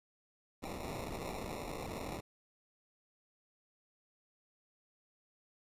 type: noise with sample-and-hold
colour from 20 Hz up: blue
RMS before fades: -42 dBFS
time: 0.62-2.21 s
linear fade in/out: 20 ms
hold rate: 1575 Hz
effects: resampled to 32000 Hz